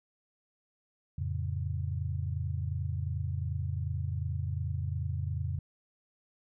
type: chord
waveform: sine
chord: F augmented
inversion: none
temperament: equal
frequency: 87.31 / 110 / 138.59 Hz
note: F2 / A2 / C#3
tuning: 0 / 0 / 0 cents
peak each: -33 / -37 / -36 dBFS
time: 1.18-5.59 s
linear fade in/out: 5 ms
effects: none